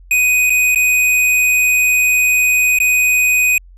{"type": "tone with dropouts", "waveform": "square", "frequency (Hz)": 2496, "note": "D#7", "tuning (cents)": 5, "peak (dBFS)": -11, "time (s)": [0.11, 3.58], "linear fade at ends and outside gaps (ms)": 2, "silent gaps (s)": [[0.497, 0.503], [0.748, 0.758], [2.787, 2.801]], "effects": ["added 44 Hz sine -38 dBFS peak until 3.77 s", "resampled to 32000 Hz"]}